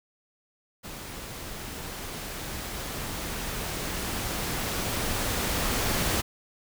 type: noise with level ramp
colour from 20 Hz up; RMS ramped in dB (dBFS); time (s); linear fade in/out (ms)
pink; -40 to -26; 0.83-6.22; 20
effects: none